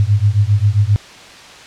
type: beating tone pair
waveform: sine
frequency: 99.3 / 106.8 Hz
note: G2 / G#2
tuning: +23 / +49 cents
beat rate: 7.5 Hz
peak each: -13 dBFS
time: 0-0.96 s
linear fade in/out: 0 ms
effects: white hiss -37 dBFS RMS until 1.66 s + low-pass 5000 Hz 12 dB/octave